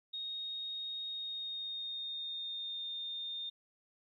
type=tone with pitch glide; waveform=sine; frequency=3729 to 3640 Hz; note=A#7 to A#7; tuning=0 to -42 cents; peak=-38 dBFS; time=0.13-3.5 s; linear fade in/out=10 ms; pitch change=-42 cents; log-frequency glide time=1.07-2.87 s; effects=13-bit